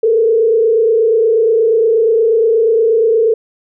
sine tone with frequency modulation, 449.8 Hz, A4, 38 cents sharp, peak -8 dBFS, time 0.03-3.34 s, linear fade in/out 5 ms, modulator 28.4 Hz, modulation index 0.84, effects none

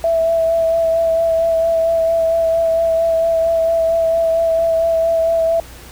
sine tone with vibrato, 659.3 Hz, E5, in tune, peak -12 dBFS, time 0.04-5.6 s, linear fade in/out 2 ms, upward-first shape sine, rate 4.4 Hz, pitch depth 17 cents each way, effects added 60 Hz sine -38 dBFS peak until 5.91 s + pink hiss -39 dBFS RMS until 5.91 s

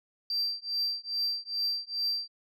sine tone with tremolo, 4699 Hz, D8, in tune, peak -23 dBFS, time 0.3-2.28 s, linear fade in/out 2 ms, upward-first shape triangle, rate 2.4 Hz, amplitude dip 100%, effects tanh soft clip ceiling -25 dBFS

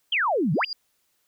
sine exponential two-way sweep, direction down then up, 3271 to 137.6 to 3271 Hz, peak -20 dBFS, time 0.12-0.65 s, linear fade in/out 5 ms, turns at 0.53 s
sine tone with exponential growth, 4817 Hz, D8, 43 cents sharp, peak -25 dBFS, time 0.54-0.73 s, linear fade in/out 2 ms, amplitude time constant 40 ms
effects white hiss -70 dBFS RMS until 1.27 s

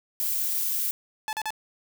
violet noise, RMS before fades -27 dBFS, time 0.2-0.91 s, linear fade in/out 0 ms
sawtooth tone bursts, 866 Hz, A5, 28 cents flat, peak -24 dBFS, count 3, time 1.28-1.505 s, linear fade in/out 0 ms, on 49 ms, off 39 ms
effects none

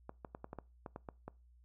clicks, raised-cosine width 1 ms, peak -30 dBFS, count 10, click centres 0.094 / 0.248 / 0.349 / 0.444 / 0.531 / 0.587 / 0.862 / 0.961 / 1.088 / 1.28 s, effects noise-tail reverb RT60 0.3 s tail -23 dB re dry + added 60 Hz sine -61 dBFS peak until 1.64 s

